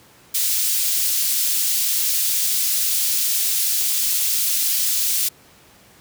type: high-pass noise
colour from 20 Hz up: white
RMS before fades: -20 dBFS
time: 0.34-5.29 s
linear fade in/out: 10 ms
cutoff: 3700 Hz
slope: 12 dB/octave
effects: pink hiss -50 dBFS RMS until 6 s + high-pass 80 Hz 12 dB/octave